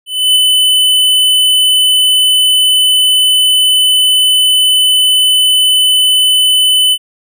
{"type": "tone with ADSR envelope", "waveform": "square", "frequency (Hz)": 3013, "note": "F#7", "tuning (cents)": 31, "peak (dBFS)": -5, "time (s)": [0.06, 6.98], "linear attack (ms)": 300, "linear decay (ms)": 4, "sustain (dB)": -2, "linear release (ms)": 56, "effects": []}